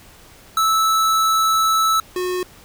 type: tone pair in turn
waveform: square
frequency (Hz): 1310 / 363.6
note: E6 / F#4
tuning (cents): -11 / -30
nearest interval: octave + minor seventh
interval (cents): 2219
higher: first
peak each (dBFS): -15 / -21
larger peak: first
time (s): 0.57-2 / 2.16-2.43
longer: first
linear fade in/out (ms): 2
effects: pink hiss -46 dBFS RMS until 2.64 s